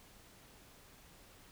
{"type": "silence", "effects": ["pink hiss -60 dBFS RMS until 1.51 s"]}